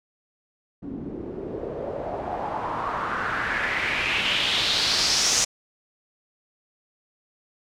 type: noise with low-pass filter sweep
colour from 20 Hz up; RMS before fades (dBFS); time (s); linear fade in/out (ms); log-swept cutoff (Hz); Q
white; -26; 0.82-5.45; 10; 260 to 6500; 3.4
effects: none